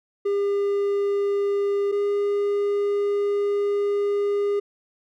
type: tone pair in turn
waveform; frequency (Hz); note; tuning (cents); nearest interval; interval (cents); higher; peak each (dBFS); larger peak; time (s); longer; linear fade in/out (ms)
triangle; 402.5 / 406.7; G4 / G#4; +46 / -36; unison; 18; second; -18; neither; 0.25-1.92 / 1.92-4.6; second; 10
effects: none